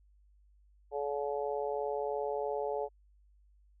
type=harmonic tone; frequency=143 Hz; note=D3; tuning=46 cents flat; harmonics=3 / 4 / 5 / 6; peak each=-35 / -37 / -40 / -40 dBFS; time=0.91-2.89 s; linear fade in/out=50 ms; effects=added 50 Hz sine -61 dBFS peak until 3.8 s